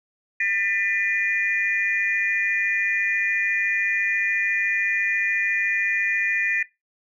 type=tone cluster; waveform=sine; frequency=1793 / 1988 / 2421 Hz; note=A6 / B6 / D#7; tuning=+32 / +11 / -48 cents; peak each=-24 dBFS; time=0.4-6.63 s; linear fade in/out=5 ms; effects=noise-tail reverb RT60 0.2 s tail -19 dB re dry + tanh soft clip ceiling -10 dBFS